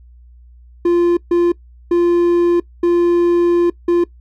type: tone bursts at uneven times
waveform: triangle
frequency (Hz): 346.8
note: F4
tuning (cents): -12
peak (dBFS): -8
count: 5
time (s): 0.85-1.17 / 1.31-1.52 / 1.91-2.6 / 2.83-3.7 / 3.88-4.04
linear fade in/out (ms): 5
effects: noise-tail reverb RT60 0.1 s tail -21 dB re dry + added 60 Hz sine -40 dBFS peak until 4.2 s